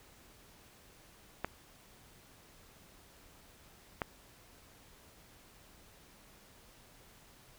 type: clicks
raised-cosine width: 0.5 ms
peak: -18 dBFS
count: 2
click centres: 1.446 / 4.018 s
effects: pink hiss -60 dBFS RMS until 7.58 s